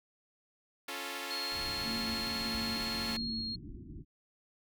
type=chord; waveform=5% pulse; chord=Db augmented; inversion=none; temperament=equal; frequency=277.2 / 349.2 / 440 Hz; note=Db4 / F4 / A4; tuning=0 / 0 / 0 cents; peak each=-31 dBFS; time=0.88-3.17 s; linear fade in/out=5 ms
type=tone; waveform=sine; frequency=4276 Hz; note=C8; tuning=37 cents sharp; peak=-36 dBFS; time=1.3-3.56 s; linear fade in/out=10 ms
type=low-pass noise; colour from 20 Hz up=pink; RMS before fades=-46 dBFS; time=1.51-4.05 s; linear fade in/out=50 ms; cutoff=360 Hz; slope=96 dB/octave
type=tone with tremolo; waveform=sine; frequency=227.2 Hz; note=A#3; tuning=44 cents flat; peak=-37 dBFS; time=1.83-3.56 s; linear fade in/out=50 ms; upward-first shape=square; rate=1.6 Hz; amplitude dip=35%
effects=none